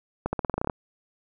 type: accelerating click train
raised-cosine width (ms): 1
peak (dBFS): -12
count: 11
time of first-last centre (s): 0.26-0.698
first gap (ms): 70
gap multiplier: 0.89
effects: none